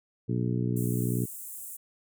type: harmonic tone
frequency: 60.6 Hz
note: B1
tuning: 32 cents flat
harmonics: 2 / 3 / 4 / 5 / 6 / 7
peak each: -28 / -32 / -34 / -36 / -38 / -39 dBFS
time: 0.28-1.26 s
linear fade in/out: 20 ms
type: high-pass noise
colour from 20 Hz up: pink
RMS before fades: -41 dBFS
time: 0.76-1.77 s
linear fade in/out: 10 ms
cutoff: 7700 Hz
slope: 48 dB/octave
effects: none